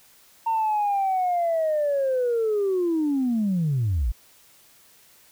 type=linear sweep; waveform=sine; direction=down; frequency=915 to 46.61 Hz; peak=-19 dBFS; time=0.46-4.12 s; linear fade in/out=10 ms; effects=tanh soft clip ceiling -17 dBFS + white hiss -55 dBFS RMS until 5.31 s